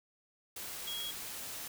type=tone in noise; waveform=sine; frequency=3300 Hz; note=G#7; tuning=12 cents flat; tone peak=-38 dBFS; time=0.87-1.11 s; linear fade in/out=5 ms; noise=white; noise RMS=-43 dBFS; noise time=0.56-1.68 s; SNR=+2 dB; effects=none